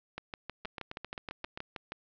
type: two click trains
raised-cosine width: 0.3 ms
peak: -22 / -23 dBFS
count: 12 / 8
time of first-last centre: 0.18-1.921 / 0.65-1.575 s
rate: 6.32 / 7.57 Hz
effects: low-pass 5000 Hz 12 dB/octave